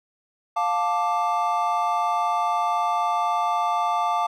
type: chord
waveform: triangle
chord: D minor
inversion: first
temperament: just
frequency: 704.8 / 881 / 1174.7 Hz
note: F5 / A5 / D6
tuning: +16 / +2 / 0 cents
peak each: -23 dBFS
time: 0.56-4.27 s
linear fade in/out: 10 ms
effects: none